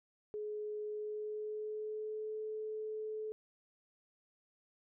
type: tone with pitch glide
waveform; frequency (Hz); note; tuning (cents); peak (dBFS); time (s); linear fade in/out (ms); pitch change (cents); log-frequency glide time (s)
sine; 422.4 to 432.3; G#4 to A4; +29 to -31; -38; 0.34-3.32; 0; +40; 0.87-2.39
effects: none